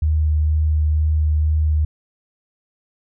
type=tone with vibrato; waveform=sine; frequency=76.9 Hz; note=D#2; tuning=20 cents flat; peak=-14 dBFS; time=0.02-1.85 s; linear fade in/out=5 ms; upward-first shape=sine; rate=2.1 Hz; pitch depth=12 cents each way; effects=none